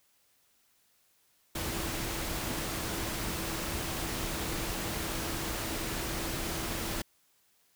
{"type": "tone in noise", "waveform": "sine", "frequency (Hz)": 329.6, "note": "E4", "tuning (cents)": 0, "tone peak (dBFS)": -43, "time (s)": [1.55, 7.02], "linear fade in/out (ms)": 5, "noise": "pink", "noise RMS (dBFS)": -35, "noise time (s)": [1.55, 7.02], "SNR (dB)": -11, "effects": ["white hiss -69 dBFS RMS until 7.75 s"]}